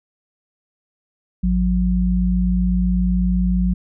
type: tone pair together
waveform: sine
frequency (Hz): 54.05 / 181.8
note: A1 / F#3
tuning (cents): -30 / -30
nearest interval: octave + major sixth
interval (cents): 2100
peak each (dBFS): -18 / -17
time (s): 1.43-3.74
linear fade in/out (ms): 10
effects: none